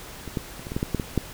clicks, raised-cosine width 3 ms, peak -22 / -12 / -26 / -23 / -18 / -12 / -11 / -10 / -13 / -8 dBFS, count 10, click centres 0.277 / 0.372 / 0.595 / 0.669 / 0.719 / 0.765 / 0.829 / 0.947 / 0.998 / 1.177 s, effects pink hiss -41 dBFS RMS until 1.33 s

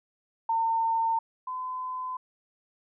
sine tone pair in turn, 907 / 1018.1 Hz, A#5 / C6, -48 / -48 cents, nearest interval major second, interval 200 cents, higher second, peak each -23 / -31 dBFS, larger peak first, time 0.49-1.19 / 1.47-2.17 s, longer neither, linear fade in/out 5 ms, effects none

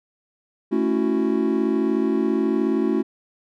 triangle chord, F# minor seventh, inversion first, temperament equal with one note detuned, 220 / 277.2 / 331.2 / 370 Hz, A3 / C#4 / E4 / F#4, 0 / 0 / +8 / 0 cents, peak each -22 dBFS, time 0.71-3.03 s, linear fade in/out 20 ms, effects none

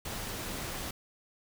pink noise, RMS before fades -38 dBFS, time 0.05-0.91 s, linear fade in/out 5 ms, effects none

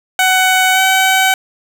15% pulse tone with pitch glide, 748 to 759.8 Hz, F#5 to F#5, +19 to +46 cents, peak -3 dBFS, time 0.19-1.34 s, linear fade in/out 2 ms, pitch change +27 cents, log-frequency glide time 0.72-0.8 s, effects none

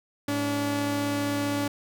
sawtooth tone pair together, 107.39 / 286.7 Hz, A2 / D4, -42 / -42 cents, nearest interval octave + perfect fourth, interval 1700 cents, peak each -29 / -22 dBFS, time 0.28-1.68 s, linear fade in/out 5 ms, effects none

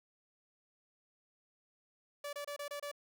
sawtooth tone bursts, 578 Hz, D5, 28 cents flat, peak -36 dBFS, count 6, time 2.24-2.915 s, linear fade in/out 5 ms, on 90 ms, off 27 ms, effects none

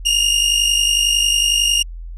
sawtooth tone pair together, 2807 / 2858 Hz, F7 / F7, +8 / +39 cents, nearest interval unison, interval 31 cents, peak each -13 dBFS, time 0.05-1.83 s, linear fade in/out 10 ms, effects added 42 Hz sine -28 dBFS peak until 2.17 s + resampled to 24000 Hz

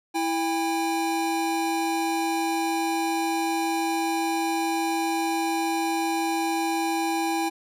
square tone pair together, 329.6 / 804.1 Hz, E4 / G5, 0 / +44 cents, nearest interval octave + minor third, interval 1544 cents, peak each -27 / -27 dBFS, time 0.14-7.5 s, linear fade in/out 20 ms, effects resampled to 32000 Hz

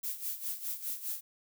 violet noise with tremolo, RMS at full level -35 dBFS, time 0.03-1.21 s, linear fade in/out 10 ms, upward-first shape sine, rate 4.9 Hz, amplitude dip 75%, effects none

